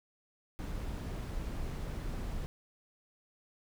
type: noise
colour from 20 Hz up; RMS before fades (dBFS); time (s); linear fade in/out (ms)
brown; -38; 0.59-2.46; 0
effects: none